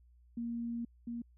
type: tone pair in turn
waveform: sine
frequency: 234.5 / 235.7 Hz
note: A#3 / A#3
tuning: +11 / +19 cents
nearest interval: unison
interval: 8 cents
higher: second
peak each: -35 / -37 dBFS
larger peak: first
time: 0.37-0.85 / 1.07-1.22 s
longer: first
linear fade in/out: 5 ms
effects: added 60 Hz sine -60 dBFS peak until 1.37 s